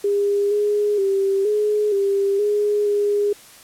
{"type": "tone with pitch steps", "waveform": "sine", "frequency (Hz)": [404.8, 415, 391.1, 420.6, 396.5, 415.2, 410.5], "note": ["G#4", "G#4", "G4", "G#4", "G4", "G#4", "G#4"], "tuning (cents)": [-44, -1, -4, 22, 20, 0, -20], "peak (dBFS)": -16, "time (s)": [0.04, 3.33], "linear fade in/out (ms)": 5, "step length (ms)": 470, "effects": ["white hiss -45 dBFS RMS until 3.63 s", "low-pass 12000 Hz 12 dB/octave"]}